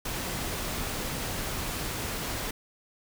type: noise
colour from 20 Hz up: pink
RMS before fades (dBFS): -33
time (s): 0.05-2.51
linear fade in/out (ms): 5
effects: none